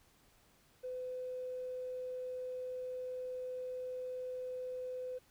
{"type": "tone", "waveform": "triangle", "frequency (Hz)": 506, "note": "B4", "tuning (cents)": 42, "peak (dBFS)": -35, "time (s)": [0.83, 5.19], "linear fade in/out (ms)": 20, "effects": ["tanh soft clip ceiling -37 dBFS", "pink hiss -68 dBFS RMS until 5.3 s"]}